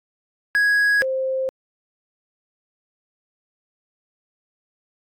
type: tone pair in turn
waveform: triangle / sine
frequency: 1661.2 / 525.8 Hz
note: G#6 / C5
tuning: 0 / +8 cents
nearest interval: octave + minor sixth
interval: 1992 cents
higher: first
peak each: -13 / -20 dBFS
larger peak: first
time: 0.55-1.02 / 1.02-1.49 s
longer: neither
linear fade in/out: 0 ms
effects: AAC 64 kbps